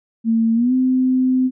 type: tone with pitch glide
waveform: sine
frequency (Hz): 226.4 to 257.1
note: A3 to C4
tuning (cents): +50 to -30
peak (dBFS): -13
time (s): 0.24-1.51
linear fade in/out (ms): 50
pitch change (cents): +220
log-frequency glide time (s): 0.54-0.73
effects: none